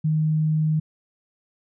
sine tone, 155.56 Hz, D#3, in tune, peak -18 dBFS, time 0.04-0.8 s, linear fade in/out 10 ms, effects none

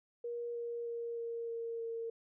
sine tone with pitch steps, 474.5 / 471.2 / 468 / 464.7 / 461.5 / 458.3 Hz, A#4 / A#4 / A#4 / A#4 / A#4 / A#4, +31 / +19 / +7 / -5 / -17 / -29 cents, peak -37 dBFS, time 0.24-2.1 s, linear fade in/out 5 ms, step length 310 ms, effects none

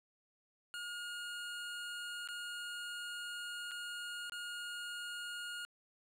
25% pulse tone with dropouts, 1429 Hz, F6, 39 cents sharp, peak -38 dBFS, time 0.74-5.65 s, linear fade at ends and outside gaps 0 ms, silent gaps 2.275-2.287 / 3.711-3.716 / 4.297-4.321 s, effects low-pass 11000 Hz 12 dB/octave + 11-bit

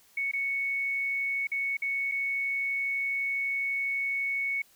sine tone with dropouts, 2217 Hz, C#7, in tune, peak -27 dBFS, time 0.17-4.62 s, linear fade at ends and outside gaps 5 ms, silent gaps 0.315-0.334 / 1.471-1.516 / 1.77-1.82 / 2.115-2.119 s, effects white hiss -61 dBFS RMS until 4.75 s

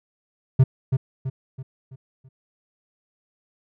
triangle tone with echo, 131.4 Hz, C3, 8 cents sharp, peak -8 dBFS, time 0.59-0.64 s, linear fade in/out 10 ms, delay 330 ms, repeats 5, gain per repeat -7 dB, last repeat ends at 2.29 s, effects none

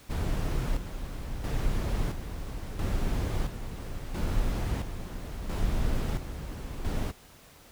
brown noise with tremolo, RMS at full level -28 dBFS, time 0.09-7.12 s, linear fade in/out 20 ms, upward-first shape square, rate 0.74 Hz, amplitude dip 60%, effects pink hiss -54 dBFS RMS until 7.71 s

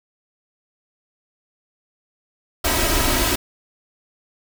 pink noise with comb filter, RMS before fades -19 dBFS, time 2.64-3.36 s, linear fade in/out 10 ms, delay 3.1 ms, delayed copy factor +0.75, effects none

